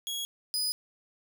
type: tone pair in turn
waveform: sawtooth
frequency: 3322 / 4977 Hz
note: G#7 / D#8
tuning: 0 / 0 cents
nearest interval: perfect fifth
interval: 700 cents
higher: second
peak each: -29 / -25 dBFS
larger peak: second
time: 0.07-0.25 / 0.54-0.72 s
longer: neither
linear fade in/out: 0 ms
effects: none